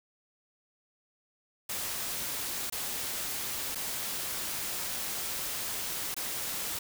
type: noise with dropouts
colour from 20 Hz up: white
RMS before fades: -35 dBFS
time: 1.69-6.79 s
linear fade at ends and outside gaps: 5 ms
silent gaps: 2.7-2.723 / 3.749-3.755 / 6.144-6.165 s
effects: none